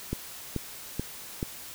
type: click train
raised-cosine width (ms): 3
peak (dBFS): -16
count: 4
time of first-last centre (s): 0.13-1.429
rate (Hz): 2.31
effects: white hiss -43 dBFS RMS until 1.74 s